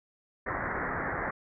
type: low-pass noise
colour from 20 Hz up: white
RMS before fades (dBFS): -33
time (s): 0.46-1.31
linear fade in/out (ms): 10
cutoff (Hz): 2000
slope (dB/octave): 96
effects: none